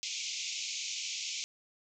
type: band-pass noise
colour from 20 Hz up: white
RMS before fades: -38 dBFS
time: 0.03-1.44 s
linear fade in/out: 0 ms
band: 2200 to 7100 Hz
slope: 96 dB/octave
effects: none